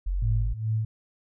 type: exponential sweep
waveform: sine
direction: up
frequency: 44.48 to 51.91 Hz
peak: -24 dBFS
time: 0.06-0.54 s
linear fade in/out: 10 ms
type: tone with tremolo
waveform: sine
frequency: 110 Hz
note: A2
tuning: in tune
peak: -22 dBFS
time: 0.22-0.85 s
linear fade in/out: 5 ms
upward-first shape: sine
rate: 2.4 Hz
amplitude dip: 80%
effects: none